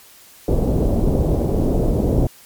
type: low-pass noise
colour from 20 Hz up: pink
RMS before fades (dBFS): -17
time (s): 0.48-2.27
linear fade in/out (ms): 2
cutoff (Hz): 580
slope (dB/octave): 24
effects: white hiss -46 dBFS RMS until 2.45 s + MP3 96 kbps